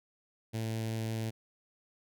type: tone with notch filter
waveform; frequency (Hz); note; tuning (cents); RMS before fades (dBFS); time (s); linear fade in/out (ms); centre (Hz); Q
sawtooth; 111.8; A2; +28; -35; 0.53-1.31; 20; 1200; 1.1
effects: none